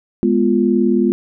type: chord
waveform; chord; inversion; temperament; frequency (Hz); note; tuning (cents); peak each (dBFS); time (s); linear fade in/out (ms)
sine; F diminished; first; equal; 207.7 / 246.9 / 349.2; Ab3 / Cb4 / F4; 0 / 0 / 0; -16; 0.23-1.12; 0
effects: none